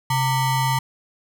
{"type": "ring-modulated tone", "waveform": "square", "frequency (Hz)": 523, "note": "C5", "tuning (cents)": -1, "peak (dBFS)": -16, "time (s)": [0.1, 0.79], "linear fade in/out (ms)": 5, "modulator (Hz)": 391, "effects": []}